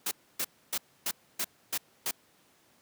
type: noise bursts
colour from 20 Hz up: white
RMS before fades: -31 dBFS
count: 7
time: 0.06-2.111 s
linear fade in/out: 5 ms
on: 53 ms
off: 280 ms
effects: pink hiss -64 dBFS RMS until 2.81 s + high-pass 150 Hz 12 dB/octave